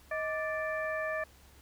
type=harmonic tone with a mistuned harmonic; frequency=587.3 Hz; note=D5; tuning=in tune; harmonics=1 / 2 / 3 / 4; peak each=-34 / -40 / -36 / -45 dBFS; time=0.11-1.24 s; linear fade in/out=5 ms; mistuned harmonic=1; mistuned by=+120 cents; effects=added 68 Hz sine -60 dBFS peak until 1.61 s + pink hiss -60 dBFS RMS until 1.61 s